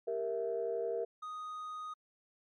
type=chord; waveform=sine; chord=E diminished; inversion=first; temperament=equal with one note detuned; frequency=394.5 / 466.2 / 659.3 Hz; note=G4 / Bb4 / E5; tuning=+11 / 0 / 0 cents; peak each=-39 / -34 / -39 dBFS; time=0.07-1.05 s; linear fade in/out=10 ms
type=tone; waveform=triangle; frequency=1244.5 Hz; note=D#6; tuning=in tune; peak=-38 dBFS; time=1.22-1.94 s; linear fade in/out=10 ms
effects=tanh soft clip ceiling -24 dBFS + MP3 48 kbps